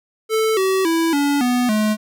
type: tone with pitch steps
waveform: square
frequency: 440 / 380.8 / 329.6 / 285.3 / 246.9 / 213.7 Hz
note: A4 / F#4 / E4 / C#4 / B3 / G#3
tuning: 0 / +50 / 0 / +50 / 0 / +50 cents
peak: -16 dBFS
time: 0.29-1.97 s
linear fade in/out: 50 ms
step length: 280 ms
effects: none